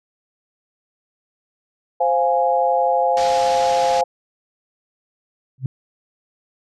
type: chord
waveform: sine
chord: F minor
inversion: second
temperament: equal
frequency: 523.3 / 698.5 / 830.6 Hz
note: C5 / F5 / Ab5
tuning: 0 / 0 / 0 cents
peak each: -19 dBFS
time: 2-4.04 s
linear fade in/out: 10 ms
type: low-pass noise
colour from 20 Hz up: white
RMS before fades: -31 dBFS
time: 3.17-4.01 s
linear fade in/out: 0 ms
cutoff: 5900 Hz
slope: 24 dB/octave
type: tone with exponential growth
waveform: sine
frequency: 130.81 Hz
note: C3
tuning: in tune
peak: -14 dBFS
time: 5.58-5.66 s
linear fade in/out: 2 ms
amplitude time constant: 16 ms
effects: none